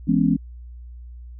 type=chord; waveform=sine; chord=C# minor seventh; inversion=first; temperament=just; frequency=166.31 / 207.9 / 249.5 / 277.2 Hz; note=E3 / G#3 / B3 / C#4; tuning=+16 / +2 / +18 / 0 cents; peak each=-21 dBFS; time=0.07-0.37 s; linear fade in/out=20 ms; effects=added 60 Hz sine -36 dBFS peak until 1.39 s